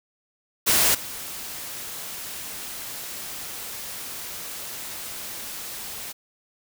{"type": "noise with level steps", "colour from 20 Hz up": "white", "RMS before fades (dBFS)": [-19, -35], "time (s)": [0.66, 6.13], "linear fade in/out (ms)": 20, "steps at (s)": 0.94, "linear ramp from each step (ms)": 10, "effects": []}